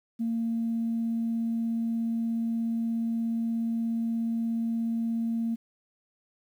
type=tone; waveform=sine; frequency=229.2 Hz; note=A#3; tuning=29 cents flat; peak=-25 dBFS; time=0.19-5.56 s; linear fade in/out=20 ms; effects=tanh soft clip ceiling -21 dBFS + 10-bit